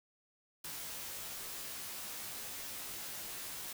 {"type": "noise with comb filter", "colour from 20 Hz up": "white", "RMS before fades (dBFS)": -44, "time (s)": [0.64, 3.73], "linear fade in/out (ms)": 5, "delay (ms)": 16, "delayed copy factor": -0.75, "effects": []}